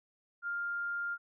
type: tone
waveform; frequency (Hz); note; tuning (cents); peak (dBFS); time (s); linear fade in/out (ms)
sine; 1401; F6; +5; -33; 0.42-1.18; 50
effects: none